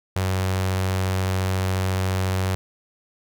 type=tone with notch filter; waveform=sawtooth; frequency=94.2 Hz; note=F#2; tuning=32 cents sharp; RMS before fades=-23 dBFS; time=0.16-2.55 s; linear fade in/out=0 ms; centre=250 Hz; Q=1.5; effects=none